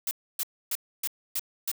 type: noise bursts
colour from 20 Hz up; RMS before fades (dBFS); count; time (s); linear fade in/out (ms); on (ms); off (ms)
blue; -29; 6; 0.07-1.716; 2; 41; 280
effects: none